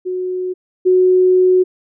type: tone pair in turn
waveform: sine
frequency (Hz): 366.9 / 368.2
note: F#4 / F#4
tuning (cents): -15 / -8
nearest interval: unison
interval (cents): 7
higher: second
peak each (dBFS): -18 / -8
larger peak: second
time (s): 0.05-0.54 / 0.85-1.64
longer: second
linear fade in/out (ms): 20
effects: none